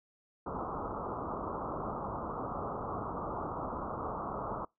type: low-pass noise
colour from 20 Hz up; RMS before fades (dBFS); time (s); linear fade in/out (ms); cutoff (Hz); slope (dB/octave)
white; -38; 0.46-4.65; 5; 1300; 96
effects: noise-tail reverb RT60 0.2 s tail -25 dB re dry